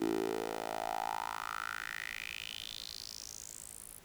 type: tone with high-pass filter sweep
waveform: 10% pulse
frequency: 55 Hz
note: A1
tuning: in tune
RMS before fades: -40 dBFS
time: 0-4 s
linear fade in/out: 20 ms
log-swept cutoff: 320 to 11000 Hz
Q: 4.7
effects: pink hiss -59 dBFS RMS until 4.04 s